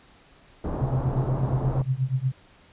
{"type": "low-pass noise", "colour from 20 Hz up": "pink", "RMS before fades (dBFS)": -30, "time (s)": [0.64, 1.82], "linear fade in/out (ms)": 2, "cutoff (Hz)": 990, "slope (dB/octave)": 24}
{"type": "tone with tremolo", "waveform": "sine", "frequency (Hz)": 130.81, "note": "C3", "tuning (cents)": 0, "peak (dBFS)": -18, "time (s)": [0.81, 2.32], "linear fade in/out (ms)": 5, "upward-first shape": "triangle", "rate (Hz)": 8.4, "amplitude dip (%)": 100}
{"effects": ["pink hiss -55 dBFS RMS until 2.72 s", "resampled to 8000 Hz"]}